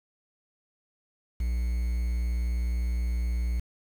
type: tone with quantisation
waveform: triangle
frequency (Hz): 59.6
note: A#1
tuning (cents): +39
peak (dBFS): -23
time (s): 1.4-3.6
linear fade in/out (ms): 5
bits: 8
effects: none